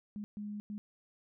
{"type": "tone bursts at uneven times", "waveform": "sine", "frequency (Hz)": 207.7, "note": "G#3", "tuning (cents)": 0, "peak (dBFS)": -38, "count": 3, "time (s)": [[0.16, 0.24], [0.37, 0.6], [0.7, 0.78]], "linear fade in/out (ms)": 0, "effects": []}